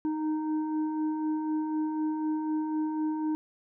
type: tone with frequency modulation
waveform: sine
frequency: 310.5 Hz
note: D#4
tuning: 3 cents flat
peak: -27 dBFS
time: 0.05-3.35 s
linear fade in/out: 0 ms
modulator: 617 Hz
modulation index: 0.52
effects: none